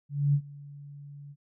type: tone with ADSR envelope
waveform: sine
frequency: 143.2 Hz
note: D3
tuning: 43 cents flat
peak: -19 dBFS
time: 0.09-1.36 s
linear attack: 250 ms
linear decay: 69 ms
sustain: -23 dB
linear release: 50 ms
effects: none